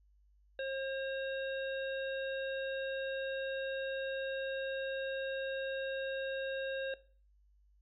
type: harmonic tone with a mistuned harmonic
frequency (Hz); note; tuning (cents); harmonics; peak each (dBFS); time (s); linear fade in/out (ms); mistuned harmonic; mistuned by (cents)
536; C5; +42; 1 / 3 / 5 / 7; -36 / -43 / -49 / -49; 0.59-6.94; 2; 5; +37
effects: noise-tail reverb RT60 0.4 s tail -17 dB re dry + added 50 Hz sine -64 dBFS peak until 7.81 s